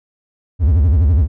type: tone with vibrato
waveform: triangle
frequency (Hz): 78.1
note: D#2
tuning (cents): +7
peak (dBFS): -7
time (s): 0.59-1.28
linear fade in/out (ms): 50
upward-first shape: sine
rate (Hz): 12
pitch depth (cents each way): 280
effects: none